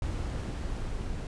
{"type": "noise with level ramp", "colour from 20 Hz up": "brown", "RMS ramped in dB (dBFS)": [-32, -35], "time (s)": [0.02, 1.27], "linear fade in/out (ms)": 2, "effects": ["resampled to 22050 Hz"]}